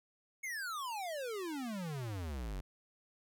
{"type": "exponential sweep", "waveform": "square", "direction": "down", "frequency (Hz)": [2222, 43.19], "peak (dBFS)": -39, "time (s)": [0.43, 2.61], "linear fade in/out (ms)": 10, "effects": []}